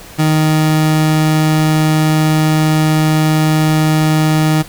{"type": "tone", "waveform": "30% pulse", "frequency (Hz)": 155.56, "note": "D#3", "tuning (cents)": 0, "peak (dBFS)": -7, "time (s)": [0.18, 4.63], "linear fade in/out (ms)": 20, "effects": ["pink hiss -35 dBFS RMS until 4.68 s"]}